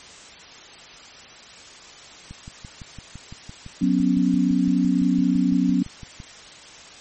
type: click train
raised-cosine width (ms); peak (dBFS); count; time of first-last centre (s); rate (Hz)
5; -25; 24; 2.31-6.202; 5.91
type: chord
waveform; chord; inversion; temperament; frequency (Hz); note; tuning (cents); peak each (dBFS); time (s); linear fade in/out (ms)
sine; F# suspended fourth; none; equal with one note detuned; 183.19 / 246.9 / 277.2; F#3 / B3 / C#4; -17 / 0 / 0; -21; 3.81-5.83; 10
effects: white hiss -43 dBFS RMS until 7 s + MP3 32 kbps